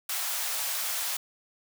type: high-pass noise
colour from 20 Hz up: white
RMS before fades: -31 dBFS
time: 0.09-1.17 s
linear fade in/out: 5 ms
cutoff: 630 Hz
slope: 24 dB/octave
effects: none